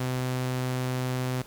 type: tone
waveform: sawtooth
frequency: 127.5 Hz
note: C3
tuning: 44 cents flat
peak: -23 dBFS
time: 0-1.42 s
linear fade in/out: 5 ms
effects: pink hiss -50 dBFS RMS until 1.46 s